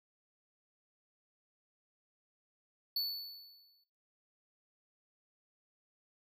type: tone with exponential decay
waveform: square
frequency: 4456 Hz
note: C#8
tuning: 8 cents sharp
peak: -31 dBFS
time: 2.96-3.84 s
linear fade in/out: 5 ms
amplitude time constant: 190 ms
effects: noise-tail reverb RT60 0.6 s tail -20 dB re dry